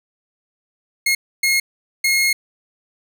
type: tone bursts at uneven times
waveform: sawtooth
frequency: 2155 Hz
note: C#7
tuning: 49 cents flat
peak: -11 dBFS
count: 3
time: 1.06-1.15 / 1.43-1.6 / 2.04-2.33 s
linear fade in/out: 5 ms
effects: none